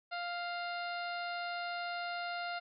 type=harmonic tone with a mistuned harmonic; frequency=698.5 Hz; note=F5; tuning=in tune; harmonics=1 / 2 / 3 / 4 / 5 / 6 / 7; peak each=-39 / -41 / -47 / -49 / -53 / -49 / -56 dBFS; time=0.11-2.6 s; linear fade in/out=20 ms; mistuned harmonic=5; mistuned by=+63 cents; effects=none